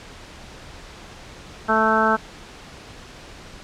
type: harmonic tone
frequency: 220 Hz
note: A3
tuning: in tune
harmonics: 1 / 2 / 3 / 4 / 5 / 6 / 7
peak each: -24 / -25 / -24 / -22 / -26 / -21 / -23 dBFS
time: 1.68-2.17 s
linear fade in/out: 20 ms
effects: pink hiss -41 dBFS RMS until 3.63 s + low-pass 6000 Hz 12 dB/octave